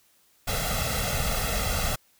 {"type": "noise with comb filter", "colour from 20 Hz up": "pink", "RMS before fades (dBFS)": -27, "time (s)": [0.47, 1.96], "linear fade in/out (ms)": 10, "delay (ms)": 1.5, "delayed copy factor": 0.85, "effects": ["white hiss -63 dBFS RMS until 2.19 s"]}